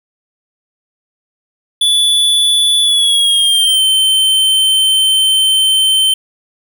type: tone with pitch glide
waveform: square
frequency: 3454 to 3095 Hz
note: A7 to G7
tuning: -33 to -23 cents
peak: -9 dBFS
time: 1.81-6.14 s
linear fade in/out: 5 ms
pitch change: -190 cents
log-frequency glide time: 2.81-3.82 s
effects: none